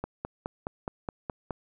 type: click train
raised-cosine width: 1 ms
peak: -18 dBFS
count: 8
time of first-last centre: 0.04-1.508 s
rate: 4.77 Hz
effects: none